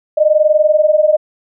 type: tone pair together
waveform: sine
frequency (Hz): 601.8 / 622.3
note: D5 / D#5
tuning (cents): +42 / 0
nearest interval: minor second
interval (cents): 58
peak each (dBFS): -11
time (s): 0.17-1.17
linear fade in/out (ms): 10
effects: none